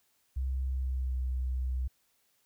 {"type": "tone with pitch glide", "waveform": "sine", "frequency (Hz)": [65.41, 63.66], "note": ["C2", "C2"], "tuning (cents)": [0, -47], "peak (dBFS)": -29, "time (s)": [0.36, 1.88], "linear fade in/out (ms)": 10, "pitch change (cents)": -47, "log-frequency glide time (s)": [0.69, 1.18], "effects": ["white hiss -72 dBFS RMS until 2.45 s"]}